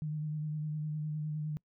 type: tone with vibrato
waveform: sine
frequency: 152.5 Hz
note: D#3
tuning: 34 cents flat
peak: -33 dBFS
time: 0.02-1.57 s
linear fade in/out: 0 ms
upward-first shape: sine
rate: 9.8 Hz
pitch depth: 25 cents each way
effects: noise-tail reverb RT60 0.1 s tail -25 dB re dry